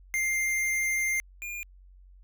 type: tone pair in turn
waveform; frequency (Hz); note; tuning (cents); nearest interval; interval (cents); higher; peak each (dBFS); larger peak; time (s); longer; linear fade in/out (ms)
square; 2102 / 2416; C7 / D7; +7 / +48; major second; 241; second; -26 / -35; first; 0.14-1.2 / 1.42-1.63; first; 0
effects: added 46 Hz sine -50 dBFS peak until 2.23 s